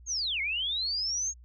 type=linear two-way sweep; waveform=sine; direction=down then up; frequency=6645 to 2093 to 6645 Hz; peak=-28 dBFS; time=0.06-1.34 s; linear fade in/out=50 ms; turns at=0.41 s; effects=added 60 Hz sine -49 dBFS peak until 1.44 s